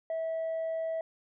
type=tone; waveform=sine; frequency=650 Hz; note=E5; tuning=24 cents flat; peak=-28 dBFS; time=0.1-1.01 s; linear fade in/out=2 ms; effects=tanh soft clip ceiling -29 dBFS